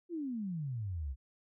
sine exponential sweep, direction down, 359.8 to 61.74 Hz, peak -35 dBFS, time 0.09-1.16 s, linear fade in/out 50 ms, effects none

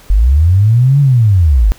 sine linear two-way sweep, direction up then down, 43.65 to 144.8 to 43.65 Hz, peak -5 dBFS, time 0.1-1.72 s, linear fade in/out 0 ms, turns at 1 s, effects pink hiss -41 dBFS RMS until 1.78 s

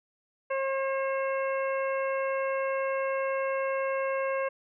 harmonic tone, 538 Hz, C5, 48 cents sharp, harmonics 1 / 2 / 3 / 4 / 5, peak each -28 / -34 / -38 / -40 / -42 dBFS, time 0.5-4.49 s, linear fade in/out 10 ms, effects none

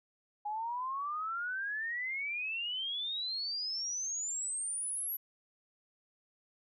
sine exponential sweep, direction up, 822 to 11820 Hz, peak -34 dBFS, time 0.45-5.17 s, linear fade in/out 10 ms, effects none

